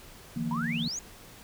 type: chord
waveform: sine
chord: Eb suspended second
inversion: none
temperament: equal with one note detuned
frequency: 155.56 / 173.11 / 233.1 Hz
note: Eb3 / F3 / Bb3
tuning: 0 / -15 / 0 cents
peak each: -35 / -35 / -31 dBFS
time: 0.36-0.88 s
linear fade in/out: 5 ms
type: exponential sweep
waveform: sine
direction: up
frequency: 909 to 6960 Hz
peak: -32 dBFS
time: 0.51-0.99 s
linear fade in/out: 2 ms
effects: pink hiss -50 dBFS RMS until 1.43 s